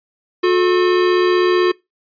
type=tone pair together; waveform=square; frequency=360 / 435.8 Hz; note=F#4 / A4; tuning=-47 / -17 cents; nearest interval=minor third; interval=330 cents; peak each=-13 / -21 dBFS; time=0.43-1.72 s; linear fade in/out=10 ms; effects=noise-tail reverb RT60 0.2 s tail -23 dB re dry + resampled to 11025 Hz